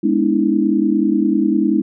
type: chord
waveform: sine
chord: E dominant seventh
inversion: first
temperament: equal with one note detuned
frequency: 207.7 / 246.9 / 293.7 / 323.8 Hz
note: G#3 / B3 / D4 / E4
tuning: 0 / 0 / 0 / -31 cents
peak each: -18 / -21 / -18 / -17 dBFS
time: 0.03-1.82 s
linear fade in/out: 10 ms
effects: none